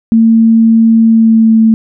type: tone with pitch glide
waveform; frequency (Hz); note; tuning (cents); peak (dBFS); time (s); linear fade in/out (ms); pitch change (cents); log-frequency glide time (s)
sine; 225.9 to 222.7; A3 to A3; +46 to +21; -3; 0.12-1.74; 0; -25; 0.99-1.59
effects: none